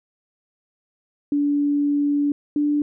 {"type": "tone pair in turn", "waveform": "sine", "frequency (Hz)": [288.6, 293.6], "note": ["D4", "D4"], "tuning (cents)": [-30, 0], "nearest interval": "unison", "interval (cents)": 30, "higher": "second", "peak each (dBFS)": -17, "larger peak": "neither", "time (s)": [[1.32, 2.32], [2.56, 2.82]], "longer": "first", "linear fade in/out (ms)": 2, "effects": []}